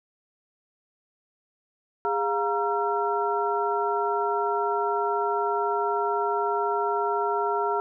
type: tone cluster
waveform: sine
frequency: 409.4 / 704 / 938 / 1356 Hz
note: G#4 / F5 / A#5 / E6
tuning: -25 / +14 / +11 / +49 cents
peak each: -27 / -30 / -27 / -30 dBFS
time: 2.05-7.8 s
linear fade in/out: 0 ms
effects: none